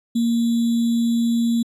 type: tone with sample-and-hold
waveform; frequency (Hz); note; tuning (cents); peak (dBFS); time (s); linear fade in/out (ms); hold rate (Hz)
sine; 232.6; A#3; -4; -16; 0.15-1.63; 10; 3675
effects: resampled to 32000 Hz